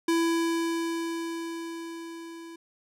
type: tone with level ramp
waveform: square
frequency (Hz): 332.8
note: E4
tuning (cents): +17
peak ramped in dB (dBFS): -22 to -42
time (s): 0.08-2.56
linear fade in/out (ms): 5
effects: low-pass 12000 Hz 12 dB/octave